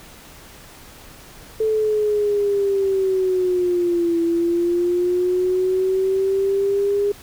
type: linear two-way sweep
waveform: sine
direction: down then up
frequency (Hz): 440 to 334.9 to 408.2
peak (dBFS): -16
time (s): 1.6-7.12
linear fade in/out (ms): 5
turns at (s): 4.21
effects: pink hiss -43 dBFS RMS until 7.22 s